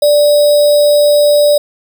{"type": "tone with sample-and-hold", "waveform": "sine", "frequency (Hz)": 587.3, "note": "D5", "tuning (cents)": 0, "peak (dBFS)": -5, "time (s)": [0.02, 1.58], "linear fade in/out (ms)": 5, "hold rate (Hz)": 4410, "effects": []}